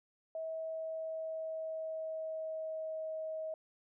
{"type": "tone with pitch glide", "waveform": "sine", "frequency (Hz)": [644, 634], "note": ["E5", "D#5"], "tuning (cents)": [-41, 32], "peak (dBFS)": -37, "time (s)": [0.35, 3.54], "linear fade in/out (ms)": 2, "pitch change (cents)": -27, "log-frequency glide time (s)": [0.54, 3.11], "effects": []}